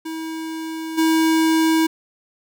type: tone with level steps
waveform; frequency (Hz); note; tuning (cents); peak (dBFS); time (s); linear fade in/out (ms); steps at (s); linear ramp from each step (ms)
square; 321.5; E4; -43; -27 / -15; 0.05-1.87; 10; 0.97; 20
effects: none